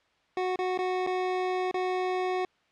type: tone with dropouts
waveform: 25% pulse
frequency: 368.1 Hz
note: F#4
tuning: 9 cents flat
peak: -23 dBFS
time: 0.37-2.45 s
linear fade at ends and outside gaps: 2 ms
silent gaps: 0.559-0.589 / 0.776-0.788 / 1.065-1.071 / 1.713-1.742 s
effects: white hiss -67 dBFS RMS until 2.71 s + low-pass 3000 Hz 12 dB/octave